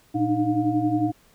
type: tone cluster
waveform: sine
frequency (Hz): 117.9 / 298.1 / 309.2 / 711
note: A#2 / D4 / D#4 / F5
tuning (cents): +20 / +26 / -11 / +31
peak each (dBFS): -29 / -26 / -22 / -28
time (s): 0.14-1.12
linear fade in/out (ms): 20
effects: pink hiss -58 dBFS RMS until 1.34 s